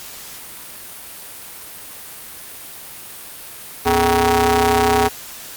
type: ring-modulated tone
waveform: sawtooth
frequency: 174.61 Hz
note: F3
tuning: in tune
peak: -6 dBFS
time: 3.85-5.09 s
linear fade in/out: 20 ms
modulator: 595 Hz
effects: white hiss -35 dBFS RMS until 5.56 s + Opus 48 kbps